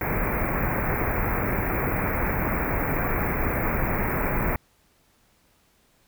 pink band-stop noise, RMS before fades -25 dBFS, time 0.01-4.56 s, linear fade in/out 2 ms, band 2400 to 14000 Hz, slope 96 dB/octave, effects pink hiss -63 dBFS RMS until 6.07 s

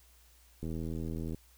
click train, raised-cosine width 3 ms, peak -26 dBFS, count 59, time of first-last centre 0.63-1.346 s, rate 81 Hz, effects added 60 Hz sine -61 dBFS peak until 1.57 s + white hiss -64 dBFS RMS until 1.57 s

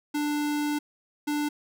square tone bursts at uneven times, 295.2 Hz, D4, 9 cents sharp, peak -26 dBFS, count 2, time 0.14-0.79 / 1.27-1.49 s, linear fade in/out 10 ms, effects none

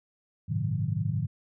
sine tone cluster, 97.9 / 109.5 / 133.9 / 156.3 / 185.5 Hz, G2 / A2 / C3 / D#3 / F#3, -2 / -8 / +40 / +8 / +5 cents, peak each -35 / -30 / -33 / -31 / -38 dBFS, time 0.48-1.27 s, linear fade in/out 20 ms, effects none

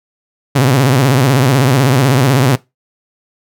sawtooth tone with vibrato, 132 Hz, C3, 16 cents sharp, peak -4 dBFS, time 0.55-2.56 s, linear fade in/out 10 ms, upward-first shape sine, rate 16 Hz, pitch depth 150 cents each way, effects noise-tail reverb RT60 0.2 s tail -20 dB re dry

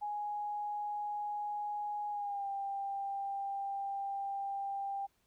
sine tone with pitch glide, 830.6 to 792.6 Hz, G#5 to G5, 0 to +19 cents, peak -35 dBFS, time 0.01-5.07 s, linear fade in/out 20 ms, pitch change -81 cents, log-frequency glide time 2.1-2.48 s, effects pink hiss -75 dBFS RMS until 5.26 s

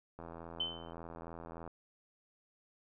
click train, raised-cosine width 1 ms, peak -33 dBFS, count 125, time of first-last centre 0.19-1.677 s, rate 83.4 Hz
sine tone with exponential decay, 3064 Hz, G7, 40 cents flat, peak -30 dBFS, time 0.6-0.93 s, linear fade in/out 5 ms, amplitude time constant 71 ms
effects none

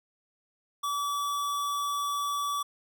square tone, 1149 Hz, D6, 38 cents flat, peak -29 dBFS, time 0.83-2.63 s, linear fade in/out 10 ms, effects none

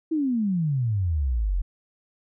sine exponential sweep, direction down, 330 to 41.2 Hz, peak -21 dBFS, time 0.11-1.62 s, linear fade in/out 10 ms, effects none

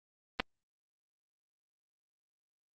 clicks, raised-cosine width 0.3 ms, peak -14 dBFS, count 2, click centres 0.398 / 0.402 s, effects Opus 32 kbps

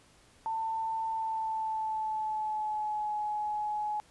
sine tone with pitch glide, 893 to 843.4 Hz, A5 to G#5, +25 to +26 cents, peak -30 dBFS, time 0.46-4 s, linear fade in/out 0 ms, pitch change -99 cents, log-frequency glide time 1.1-3.15 s, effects pink hiss -61 dBFS RMS until 4.1 s + resampled to 24000 Hz

